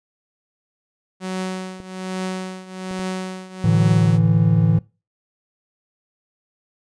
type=tone with tremolo; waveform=sawtooth; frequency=186.5 Hz; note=F#3; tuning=14 cents sharp; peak=-18 dBFS; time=1.2-4.2 s; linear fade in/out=50 ms; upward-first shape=triangle; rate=1.2 Hz; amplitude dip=85%
type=clicks; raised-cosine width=2 ms; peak=-23 dBFS; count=5; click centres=1.802 / 2.911 / 2.994 / 3.977 / 4.063 s
type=chord; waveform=triangle; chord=A suspended fourth; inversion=none; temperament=equal; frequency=110 / 146.83 / 164.81 Hz; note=A2 / D3 / E3; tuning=0 / 0 / 0 cents; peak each=-15 / -19 / -14 dBFS; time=3.64-4.79 s; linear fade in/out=5 ms
effects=noise-tail reverb RT60 0.3 s tail -23 dB re dry + resampled to 22050 Hz